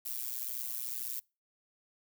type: noise with amplitude modulation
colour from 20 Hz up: violet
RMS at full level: -34 dBFS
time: 0.05-1.2 s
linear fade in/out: 10 ms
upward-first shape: sine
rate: 122 Hz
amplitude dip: 100%
effects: noise-tail reverb RT60 0.3 s tail -26 dB re dry